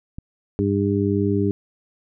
click, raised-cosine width 5 ms, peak -20 dBFS, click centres 0.185 s
harmonic tone, 100.3 Hz, G2, 40 cents sharp, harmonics 1 / 2 / 3 / 4, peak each -23 / -23 / -23 / -23 dBFS, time 0.59-1.51 s, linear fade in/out 0 ms
effects none

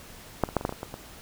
clicks, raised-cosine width 1 ms, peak -7 / -23 / -8 / -21 / -11 / -17 / -21 / -19 / -22 dBFS, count 9, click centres 0.437 / 0.489 / 0.567 / 0.611 / 0.651 / 0.693 / 0.725 / 0.831 / 0.941 s, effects pink hiss -47 dBFS RMS until 1.21 s

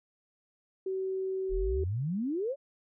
sine tone with pitch glide, 379.9 to 382.3 Hz, F#4 to G4, +46 to -43 cents, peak -30 dBFS, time 0.86-1.84 s, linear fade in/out 5 ms, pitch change +11 cents, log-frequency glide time 1.49-1.58 s
sine exponential sweep, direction up, 32.49 to 587.3 Hz, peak -29 dBFS, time 1.49-2.56 s, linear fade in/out 50 ms
effects none

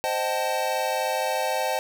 square chord, A half-diminished seventh, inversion first, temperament equal with one note detuned, 523.3 / 622.3 / 766.5 / 880 Hz, C5 / Eb5 / G5 / A5, 0 / 0 / -39 / 0 cents, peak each -30 dBFS, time 0.04-1.79 s, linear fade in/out 0 ms, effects none

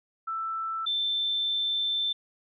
sine tone pair in turn, 1326 / 3548 Hz, E6 / A7, +10 / +14 cents, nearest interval octave + perfect fourth, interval 1704 cents, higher second, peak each -29 / -25 dBFS, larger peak second, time 0.27-0.86 / 0.86-2.13 s, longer second, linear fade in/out 10 ms, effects none

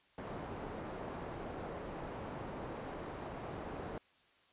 white low-pass noise, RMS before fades -44 dBFS, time 0.18-3.98 s, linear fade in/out 2 ms, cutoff 730 Hz, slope 12 dB/octave, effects white hiss -68 dBFS RMS until 4.52 s + resampled to 8000 Hz

